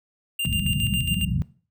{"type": "tone with tremolo", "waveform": "square", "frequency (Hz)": 2794, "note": "F7", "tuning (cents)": 0, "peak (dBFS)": -24, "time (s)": [0.39, 1.25], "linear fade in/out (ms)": 5, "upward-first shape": "square", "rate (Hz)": 7.3, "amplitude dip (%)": 60}
{"type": "low-pass noise", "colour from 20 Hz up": "white", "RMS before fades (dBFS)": -24, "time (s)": [0.45, 1.42], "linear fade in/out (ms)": 0, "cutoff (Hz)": 200, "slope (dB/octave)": 48}
{"effects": ["noise-tail reverb RT60 0.4 s tail -19 dB re dry", "high-pass 60 Hz 12 dB/octave"]}